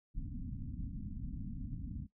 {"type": "low-pass noise", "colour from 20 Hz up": "pink", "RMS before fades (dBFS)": -42, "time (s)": [0.14, 2.07], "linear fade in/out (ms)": 20, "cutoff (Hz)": 280, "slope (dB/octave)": 96, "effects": ["noise-tail reverb RT60 0.1 s tail -17 dB re dry"]}